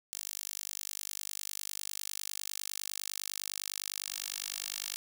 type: tone with high-pass filter sweep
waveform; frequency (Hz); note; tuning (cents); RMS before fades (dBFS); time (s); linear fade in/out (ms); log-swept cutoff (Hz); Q
10% pulse; 49.9; G1; +32; -40; 0.13-4.96; 0; 6900 to 4500; 0.77
effects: none